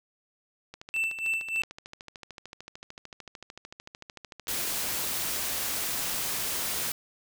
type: click train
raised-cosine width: 0.2 ms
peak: -25 dBFS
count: 56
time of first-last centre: 0.74-4.844 s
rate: 13.4 Hz
type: tone with tremolo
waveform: triangle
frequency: 2664 Hz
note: E7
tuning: 18 cents sharp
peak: -23 dBFS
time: 0.94-1.62 s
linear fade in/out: 0 ms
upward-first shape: sine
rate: 3.4 Hz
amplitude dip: 75%
type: noise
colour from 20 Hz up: white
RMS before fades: -31 dBFS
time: 4.48-6.92 s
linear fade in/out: 2 ms
effects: none